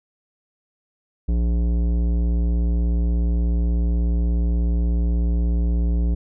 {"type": "tone with tanh clipping", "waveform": "sine", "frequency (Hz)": 58.27, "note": "A#1", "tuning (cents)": 0, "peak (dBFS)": -19, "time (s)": [1.28, 6.15], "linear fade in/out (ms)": 10, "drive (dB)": 14, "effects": []}